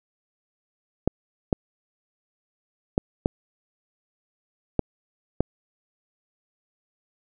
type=clicks; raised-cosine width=2 ms; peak=-6 dBFS; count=6; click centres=1.076 / 1.528 / 2.979 / 3.259 / 4.793 / 5.406 s; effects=none